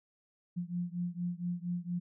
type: beating tone pair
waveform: sine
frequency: 173.9 / 178.2 Hz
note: F3 / F3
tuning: -7 / +35 cents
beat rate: 4.3 Hz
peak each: -36 / -37 dBFS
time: 0.56-2 s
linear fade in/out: 20 ms
effects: none